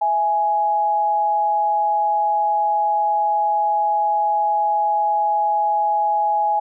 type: tone pair together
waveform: sine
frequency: 662.5 / 834 Hz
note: E5 / G#5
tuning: +9 / +7 cents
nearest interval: major third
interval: 398 cents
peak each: -26 / -16 dBFS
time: 0.01-6.6 s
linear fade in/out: 10 ms
effects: none